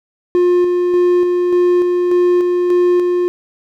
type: tone with tremolo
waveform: triangle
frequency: 355.4 Hz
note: F4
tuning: 30 cents sharp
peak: -7 dBFS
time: 0.35-3.28 s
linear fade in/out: 0 ms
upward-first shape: square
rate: 1.7 Hz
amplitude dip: 30%
effects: none